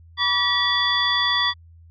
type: tone cluster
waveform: sine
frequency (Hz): 976 / 1144 / 1928 / 3432 / 4708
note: B5 / D6 / B6 / A7 / D8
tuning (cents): -21 / -46 / -42 / -44 / +3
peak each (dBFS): -29 / -26 / -23 / -21 / -28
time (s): 0.17-1.54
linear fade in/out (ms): 50
effects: added 83 Hz sine -45 dBFS peak until 1.9 s